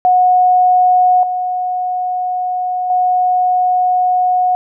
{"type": "tone with level steps", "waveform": "sine", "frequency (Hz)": 730, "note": "F#5", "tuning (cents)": -24, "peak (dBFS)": [-7, -15, -10], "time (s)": [0.05, 4.55], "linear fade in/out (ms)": 0, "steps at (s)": [1.23, 2.9], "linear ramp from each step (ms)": 2, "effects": []}